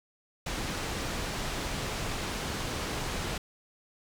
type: low-pass noise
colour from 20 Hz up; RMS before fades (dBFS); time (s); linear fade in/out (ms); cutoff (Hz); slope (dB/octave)
pink; -34; 0.46-3.38; 5; 7300; 12
effects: none